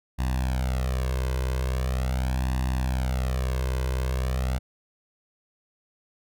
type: tone with flanger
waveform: sawtooth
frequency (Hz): 64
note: C2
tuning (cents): -38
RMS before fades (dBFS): -26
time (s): 0.18-4.59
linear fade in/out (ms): 20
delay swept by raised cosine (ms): 1.1 to 1.97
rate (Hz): 0.41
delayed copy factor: +0.95
effects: none